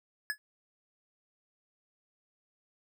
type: tone with exponential decay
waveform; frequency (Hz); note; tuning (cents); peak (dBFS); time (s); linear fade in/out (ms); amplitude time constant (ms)
square; 1702; G#6; +42; -27; 0.3-0.38; 0; 16
effects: none